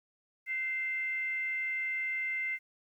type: tone with frequency modulation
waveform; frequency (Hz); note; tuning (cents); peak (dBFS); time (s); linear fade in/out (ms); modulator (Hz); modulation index
sine; 2089; C7; -3; -31; 0.46-2.59; 50; 572; 0.29
effects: 11-bit